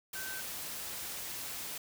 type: tone in noise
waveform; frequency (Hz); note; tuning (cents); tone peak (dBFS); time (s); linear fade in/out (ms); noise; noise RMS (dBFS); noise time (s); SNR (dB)
sine; 1537; G6; -35; -42; 0.15-0.41; 5; white; -41; 0.13-1.78; -4
effects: none